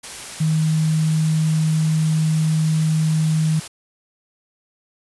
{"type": "tone in noise", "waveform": "sine", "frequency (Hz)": 157.6, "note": "D#3", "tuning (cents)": 23, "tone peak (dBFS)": -15, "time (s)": [0.4, 3.6], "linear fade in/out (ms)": 10, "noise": "white", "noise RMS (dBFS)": -33, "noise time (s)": [0.03, 3.68], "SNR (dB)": 15, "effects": ["resampled to 24000 Hz"]}